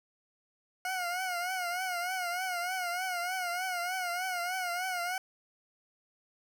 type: tone with vibrato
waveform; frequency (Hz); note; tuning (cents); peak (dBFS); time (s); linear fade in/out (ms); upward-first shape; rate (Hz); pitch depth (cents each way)
20% pulse; 723; F#5; -40; -27; 0.85-5.18; 2; triangle; 3.3; 91
effects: none